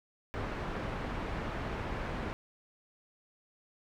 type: low-pass noise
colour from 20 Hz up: pink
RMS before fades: -37 dBFS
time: 0.34-2.33 s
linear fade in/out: 0 ms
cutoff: 1900 Hz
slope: 12 dB/octave
effects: none